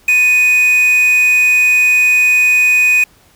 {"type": "tone with quantisation", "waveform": "triangle", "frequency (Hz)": 2490, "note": "D#7", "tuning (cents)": 1, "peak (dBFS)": -6, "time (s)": [0.08, 3.04], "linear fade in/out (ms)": 5, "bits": 4, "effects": ["pink hiss -49 dBFS RMS until 3.35 s"]}